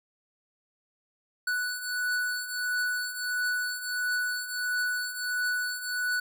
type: beating tone pair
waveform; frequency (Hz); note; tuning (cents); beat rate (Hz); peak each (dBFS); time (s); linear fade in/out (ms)
square; 1480 / 1481.5; F#6 / F#6; 0 / +2; 1.5; -35 / -30; 1.47-6.2; 5
effects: none